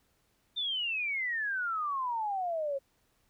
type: exponential sweep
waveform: sine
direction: down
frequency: 3623 to 536 Hz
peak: -30 dBFS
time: 0.56-2.79 s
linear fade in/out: 20 ms
effects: pink hiss -72 dBFS RMS until 3.29 s